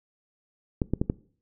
clicks, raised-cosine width 3 ms, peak -11 dBFS, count 4, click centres 0.818 / 0.936 / 1.015 / 1.099 s, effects noise-tail reverb RT60 0.5 s tail -21 dB re dry

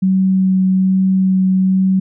sine tone with vibrato, 188.6 Hz, F#3, 33 cents sharp, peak -10 dBFS, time 0.02-2 s, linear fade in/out 10 ms, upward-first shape sine, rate 1.2 Hz, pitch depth 8 cents each way, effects none

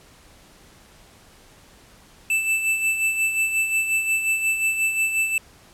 square tone with tremolo, 2645 Hz, E7, 5 cents sharp, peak -18 dBFS, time 2.3-5.38 s, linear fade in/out 2 ms, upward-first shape sine, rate 5.6 Hz, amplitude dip 55%, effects pink hiss -51 dBFS RMS until 5.73 s + low-pass 12000 Hz 12 dB/octave

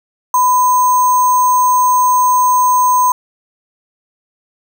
sine tone with sample-and-hold, 1000 Hz, B5, 21 cents sharp, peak -8 dBFS, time 0.34-3.12 s, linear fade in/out 2 ms, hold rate 7350 Hz, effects none

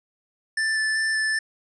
square tone with vibrato, 1760 Hz, A6, in tune, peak -22 dBFS, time 0.57-1.39 s, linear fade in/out 5 ms, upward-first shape square, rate 2.6 Hz, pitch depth 8 cents each way, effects resampled to 22050 Hz

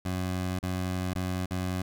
20% pulse tone with dropouts, 91.8 Hz, F#2, 13 cents flat, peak -24 dBFS, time 0.05-1.82 s, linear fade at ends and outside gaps 5 ms, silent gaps 0.59-0.628 / 1.135-1.152 / 1.459-1.508 s, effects none

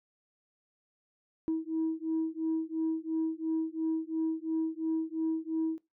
sine beating tone pair, 320 / 322.9 Hz, D#4 / E4, +49 / -36 cents, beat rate 2.9 Hz, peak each -31 dBFS, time 1.48-5.78 s, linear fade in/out 0 ms, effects noise-tail reverb RT60 0.2 s tail -19 dB re dry + tanh soft clip ceiling -24 dBFS

